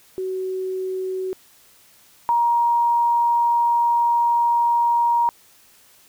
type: tone pair in turn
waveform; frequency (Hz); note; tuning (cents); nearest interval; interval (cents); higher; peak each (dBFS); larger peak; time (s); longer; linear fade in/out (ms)
sine; 375.1 / 943.5; F#4 / A#5; +24 / +21; octave + major third; 1597; second; -23 / -15; second; 0.18-1.33 / 2.29-5.29; second; 0
effects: white hiss -53 dBFS RMS until 6.08 s